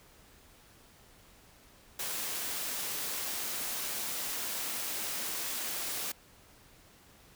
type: high-pass noise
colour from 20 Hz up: white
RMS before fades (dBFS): -36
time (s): 1.99-6.12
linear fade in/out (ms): 5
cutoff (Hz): 190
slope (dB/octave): 12
effects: pink hiss -59 dBFS RMS until 7.35 s